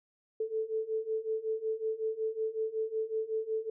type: beating tone pair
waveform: sine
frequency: 437.4 / 442.8 Hz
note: A4 / A4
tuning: -10 / +11 cents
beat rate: 5.4 Hz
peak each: -35 / -33 dBFS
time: 0.4-3.7 s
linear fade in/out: 5 ms
effects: none